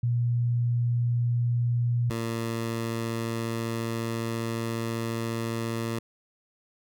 sine / 15% pulse tone pair in turn, 119.8 / 114.61 Hz, A#2 / A#2, +48 / -29 cents, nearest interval minor second, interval 77 cents, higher first, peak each -22 dBFS, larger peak neither, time 0.03-2.1 / 2.1-5.99 s, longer second, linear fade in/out 5 ms, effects none

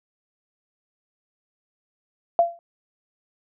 sine tone with exponential decay, 684 Hz, F5, 36 cents flat, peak -10 dBFS, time 2.39-2.59 s, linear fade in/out 1 ms, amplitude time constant 43 ms, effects none

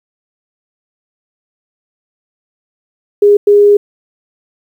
sine tone bursts at uneven times, 410 Hz, G#4, 22 cents flat, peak -3 dBFS, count 2, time 3.22-3.37 / 3.47-3.77 s, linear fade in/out 5 ms, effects 7-bit

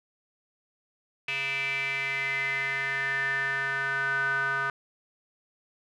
square tone with band-pass filter sweep, 137.1 Hz, C#3, 19 cents flat, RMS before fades -29 dBFS, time 1.28-4.7 s, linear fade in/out 2 ms, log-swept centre 2500 to 1400 Hz, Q 8.5, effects none

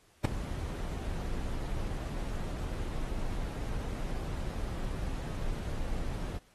brown noise with ADSR envelope, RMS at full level -18 dBFS, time 0.24-6.39 s, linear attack 11 ms, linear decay 6 ms, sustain -17 dB, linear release 20 ms, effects pink hiss -65 dBFS RMS until 6.54 s + AAC 32 kbps

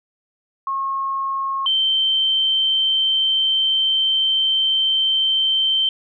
sine tone pair in turn, 1085 / 3113 Hz, C#6 / G7, -37 / -13 cents, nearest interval octave + tritone, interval 1824 cents, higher second, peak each -20 / -15 dBFS, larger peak second, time 0.67-1.66 / 1.66-5.89 s, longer second, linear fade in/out 2 ms, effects none

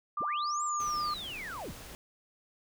sine tone with pitch glide, 1191 to 1201.4 Hz, D6 to D6, +24 to +39 cents, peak -30 dBFS, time 0.17-1.14 s, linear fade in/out 5 ms, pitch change +15 cents, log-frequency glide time 0.61-1.03 s
sine linear two-way sweep, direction up then down, 32.7 to 7600 to 37.96 Hz, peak -38 dBFS, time 0.2-1.72 s, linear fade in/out 10 ms, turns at 0.63 s
pink noise, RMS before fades -47 dBFS, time 0.8-1.95 s, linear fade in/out 0 ms
effects none

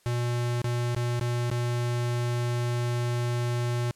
square tone with dropouts, 120.6 Hz, B2, 41 cents flat, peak -26 dBFS, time 0.06-3.91 s, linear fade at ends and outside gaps 0 ms, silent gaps 0.617-0.643 / 0.948-0.964 / 1.196-1.211 / 1.501-1.514 s, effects white hiss -63 dBFS RMS until 3.95 s + low-pass 11000 Hz 12 dB/octave

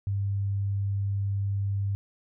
sine tone, 99.4 Hz, G2, 25 cents sharp, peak -25 dBFS, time 0.07-1.95 s, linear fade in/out 0 ms, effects none

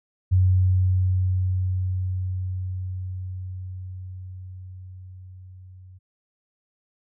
sine tone with level ramp, 92.5 Hz, F#2, in tune, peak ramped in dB -14 to -43 dBFS, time 0.31-5.99 s, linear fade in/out 20 ms, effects none

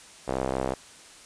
sawtooth tone with band-pass filter, 65.41 Hz, C2, in tune, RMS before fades -29 dBFS, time 0.27-0.75 s, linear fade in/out 20 ms, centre 600 Hz, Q 1.4, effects white hiss -49 dBFS RMS until 1.25 s + resampled to 22050 Hz

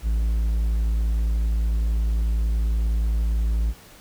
triangle tone, 55.4 Hz, A1, 13 cents sharp, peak -17 dBFS, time 0.02-3.74 s, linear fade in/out 50 ms, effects pink hiss -48 dBFS RMS until 4 s

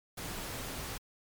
pink noise, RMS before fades -40 dBFS, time 0.17-0.98 s, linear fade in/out 10 ms, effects MP3 96 kbps

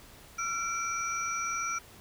sine tone cluster, 1361 / 2324 / 5820 Hz, F6 / D7 / F#8, -45 / -19 / -29 cents, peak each -32 / -37 / -37 dBFS, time 0.38-1.79 s, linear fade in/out 10 ms, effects pink hiss -53 dBFS RMS until 2 s

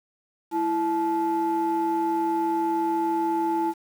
triangle ring-modulated tone, 266.8 Hz, C4, 34 cents sharp, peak -16 dBFS, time 0.51-3.74 s, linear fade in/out 50 ms, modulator 599 Hz, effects tanh soft clip ceiling -14 dBFS + 8-bit

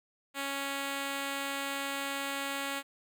5% pulse tone, 277.2 Hz, C#4, in tune, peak -22 dBFS, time 0.34-2.83 s, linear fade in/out 50 ms, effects none

